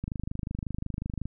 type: click train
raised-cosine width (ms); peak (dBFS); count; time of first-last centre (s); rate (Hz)
5; -20; 32; 0.04-1.256; 25.5
effects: none